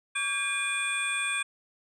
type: tone cluster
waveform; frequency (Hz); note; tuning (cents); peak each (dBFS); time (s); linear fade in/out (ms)
sine; 1133 / 1605 / 2420 / 3456 / 8460; C#6 / G6 / D#7 / A7 / C9; +37 / +40 / -49 / -32 / +18; -37 / -33 / -29 / -37 / -34; 0.15-1.43; 10
effects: tanh soft clip ceiling -18 dBFS